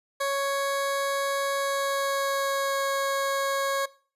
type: tone with pitch glide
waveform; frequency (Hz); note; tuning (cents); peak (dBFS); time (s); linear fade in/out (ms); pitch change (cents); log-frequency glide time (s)
20% pulse; 554.4 to 549.3; C#5 to C#5; 0 to -16; -20; 0.2-3.86; 10; -16; 1.55-2.79
effects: noise-tail reverb RT60 0.4 s tail -20 dB re dry + resampled to 32000 Hz